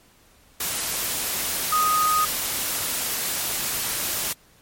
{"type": "tone in noise", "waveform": "sine", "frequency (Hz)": 1246, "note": "D#6", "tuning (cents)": 2, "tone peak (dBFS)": -18, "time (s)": [1.72, 2.25], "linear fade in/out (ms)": 5, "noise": "white", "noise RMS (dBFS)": -26, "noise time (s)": [0.6, 4.33], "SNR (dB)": 5, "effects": ["pink hiss -56 dBFS RMS until 4.61 s", "MP3 64 kbps"]}